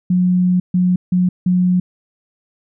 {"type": "tone bursts at uneven times", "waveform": "sine", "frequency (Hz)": 180.9, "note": "F#3", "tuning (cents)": -39, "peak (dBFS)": -11, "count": 4, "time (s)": [[0.1, 0.6], [0.74, 0.96], [1.12, 1.29], [1.46, 1.8]], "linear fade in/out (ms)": 5, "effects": []}